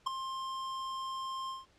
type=tone with ADSR envelope; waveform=square; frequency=1057 Hz; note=C6; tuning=17 cents sharp; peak=-26 dBFS; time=0.06-1.66 s; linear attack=13 ms; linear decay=3 ms; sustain=-11 dB; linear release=170 ms; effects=pink hiss -66 dBFS RMS until 1.78 s + low-pass 6000 Hz 12 dB/octave